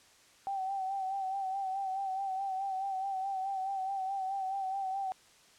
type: tone with vibrato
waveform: sine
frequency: 772 Hz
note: G5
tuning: 27 cents flat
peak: -32 dBFS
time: 0.47-5.12 s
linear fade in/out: 0 ms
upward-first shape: sine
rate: 4.7 Hz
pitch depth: 45 cents each way
effects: white hiss -61 dBFS RMS until 5.58 s + low-pass 8000 Hz 12 dB/octave